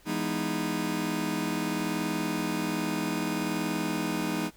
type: chord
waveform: sawtooth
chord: E major seventh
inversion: none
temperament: just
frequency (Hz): 164.81 / 206 / 247.2 / 309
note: E3 / G#3 / B3 / D#4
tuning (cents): 0 / -14 / +2 / -12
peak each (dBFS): -31 / -29 / -31 / -27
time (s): 0.05-4.51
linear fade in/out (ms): 50
effects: pink hiss -58 dBFS RMS until 4.56 s